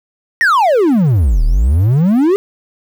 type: exponential two-way sweep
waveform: triangle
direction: down then up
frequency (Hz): 1923 to 34.86 to 415.4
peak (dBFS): -6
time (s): 0.41-2.36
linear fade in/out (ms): 0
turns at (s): 1.44
effects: 7-bit